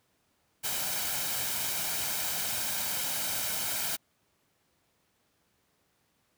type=noise with comb filter; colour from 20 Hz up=white; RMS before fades=-32 dBFS; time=0.63-3.97 s; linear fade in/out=20 ms; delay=1.3 ms; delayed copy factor=+0.5; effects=pink hiss -72 dBFS RMS until 6.37 s + high-pass 80 Hz 12 dB/octave